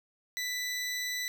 20% pulse tone, 1984 Hz, B6, 7 cents sharp, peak -27 dBFS, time 0.37-1.28 s, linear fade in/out 0 ms, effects none

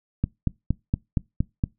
click train, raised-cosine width 5 ms, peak -9 dBFS, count 7, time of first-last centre 0.24-1.639 s, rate 4.29 Hz, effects noise-tail reverb RT60 0.2 s tail -23 dB re dry

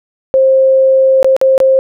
sine tone with dropouts, 530 Hz, C5, 22 cents sharp, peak -5 dBFS, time 0.34-1.79 s, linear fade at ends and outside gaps 0 ms, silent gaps 1.229-1.245 / 1.365-1.414 / 1.579-1.602 s, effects none

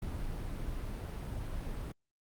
brown noise, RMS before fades -38 dBFS, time 0.02-1.92 s, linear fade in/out 5 ms, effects Opus 32 kbps

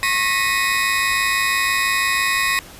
35% pulse tone cluster, 1088 / 1861 / 1967 / 2510 Hz, C#6 / A#6 / B6 / D#7, -33 / -3 / -7 / +15 cents, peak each -21 dBFS, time 0.03-2.59 s, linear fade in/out 0 ms, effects pink hiss -40 dBFS RMS until 2.79 s + resampled to 32000 Hz

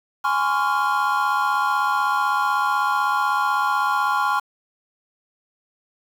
triangle chord, Db major seventh, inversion second, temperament equal with one note detuned, 830.6 / 1032.7 / 1108.7 / 1396.9 Hz, Ab5 / C6 / Db6 / F6, 0 / -23 / 0 / 0 cents, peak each -22 dBFS, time 0.24-4.4 s, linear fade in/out 10 ms, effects 7-bit

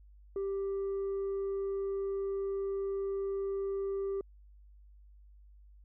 sine tone, 392.5 Hz, G4, 2 cents sharp, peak -29 dBFS, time 0.36-4.21 s, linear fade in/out 2 ms, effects tanh soft clip ceiling -31 dBFS + added 50 Hz sine -54 dBFS peak until 5.84 s

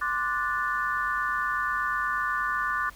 sine chord, D dominant seventh, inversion third, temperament equal with one note detuned, 1046.5 / 1174.7 / 1470.6 / 1760 Hz, C6 / D6 / F#6 / A6, 0 / 0 / -11 / 0 cents, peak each -34 / -29 / -30 / -31 dBFS, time 0.01-2.9 s, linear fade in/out 10 ms, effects added 47 Hz sine -49 dBFS peak until 2.95 s + pink hiss -52 dBFS RMS until 2.95 s

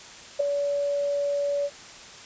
sine tone with ADSR envelope, 571 Hz, D5, 49 cents flat, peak -16 dBFS, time 0.39-1.7 s, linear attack 14 ms, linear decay 4 ms, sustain -7 dB, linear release 49 ms, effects white hiss -44 dBFS RMS until 2.25 s + resampled to 16000 Hz

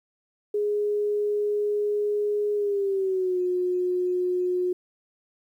sine tone with pitch glide, 415.3 to 361.5 Hz, G#4 to F#4, 0 to -40 cents, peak -22 dBFS, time 0.54-4.73 s, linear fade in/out 5 ms, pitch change -240 cents, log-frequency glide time 2.55-3.39 s, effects 10-bit

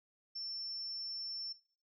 sine tone, 5390 Hz, E8, 38 cents sharp, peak -40 dBFS, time 0.35-1.53 s, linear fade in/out 10 ms, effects noise-tail reverb RT60 0.5 s tail -18 dB re dry

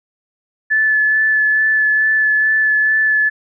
sine tone with vibrato, 1735 Hz, A6, 25 cents flat, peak -11 dBFS, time 0.7-3.3 s, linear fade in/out 20 ms, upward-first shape sine, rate 2.3 Hz, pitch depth 13 cents each way, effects none

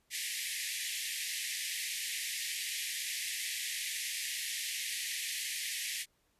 pink band-pass noise, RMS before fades -38 dBFS, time 0.1-6.06 s, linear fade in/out 50 ms, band 1800 to 13000 Hz, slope 96 dB/octave, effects pink hiss -74 dBFS RMS until 6.39 s + resampled to 32000 Hz

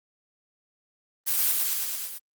blue noise with echo, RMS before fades -25 dBFS, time 1.26-1.53 s, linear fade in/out 20 ms, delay 110 ms, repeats 6, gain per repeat -2 dB, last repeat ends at 2.19 s, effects Opus 32 kbps

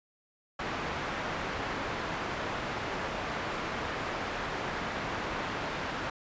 white low-pass noise, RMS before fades -35 dBFS, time 0.59-6.1 s, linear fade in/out 5 ms, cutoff 1600 Hz, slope 12 dB/octave, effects resampled to 16000 Hz

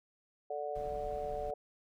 harmonic tone, 146.83 Hz, D3, in tune, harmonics 3 / 4 / 5, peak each -41 / -39 / -40 dBFS, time 0.5-1.54 s, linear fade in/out 5 ms
brown noise, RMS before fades -47 dBFS, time 0.75-1.51 s, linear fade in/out 5 ms
effects none

